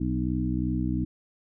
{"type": "harmonic tone with a mistuned harmonic", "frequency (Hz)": 62.8, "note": "B1", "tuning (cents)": 30, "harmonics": [1, 2, 3, 4, 5], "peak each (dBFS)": [-31, -31, -31, -31, -31], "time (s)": [0, 1.05], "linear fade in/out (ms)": 10, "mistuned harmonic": 5, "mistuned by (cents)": -19, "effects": []}